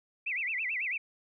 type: tone with vibrato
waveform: sine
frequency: 2303 Hz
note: D7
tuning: 34 cents flat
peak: -30 dBFS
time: 0.26-0.98 s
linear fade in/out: 10 ms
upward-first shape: sine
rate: 9.1 Hz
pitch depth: 280 cents each way
effects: none